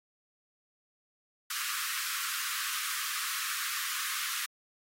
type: high-pass noise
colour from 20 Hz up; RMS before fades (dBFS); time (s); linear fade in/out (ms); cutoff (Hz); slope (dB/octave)
pink; -35; 1.5-4.46; 5; 1100; 96
effects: AAC 48 kbps